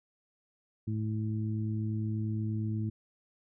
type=harmonic tone; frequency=108.5 Hz; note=A2; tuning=24 cents flat; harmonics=1 / 2 / 3; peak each=-31 / -36 / -41 dBFS; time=0.87-2.9 s; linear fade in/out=10 ms; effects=none